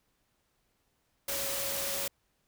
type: tone in noise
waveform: sine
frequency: 554.4 Hz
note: C#5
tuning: in tune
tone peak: -40 dBFS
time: 1.28-2.08 s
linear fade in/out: 5 ms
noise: white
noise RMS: -34 dBFS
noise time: 1.28-2.08 s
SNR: -9 dB
effects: pink hiss -75 dBFS RMS until 2.47 s